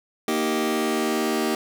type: chord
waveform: sawtooth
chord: Eb major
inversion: second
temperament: just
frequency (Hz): 233.3 / 311.1 / 388.9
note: Bb3 / Eb4 / G4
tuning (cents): +2 / 0 / -14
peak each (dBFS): -22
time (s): 0.28-1.55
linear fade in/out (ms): 2
effects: none